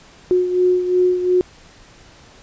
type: beating tone pair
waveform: sine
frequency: 362.3 / 365.1 Hz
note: F#4 / F#4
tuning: -36 / -23 cents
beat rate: 2.8 Hz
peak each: -14 / -21 dBFS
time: 0.31-1.41 s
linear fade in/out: 0 ms
effects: pink hiss -46 dBFS RMS until 2.42 s + resampled to 16000 Hz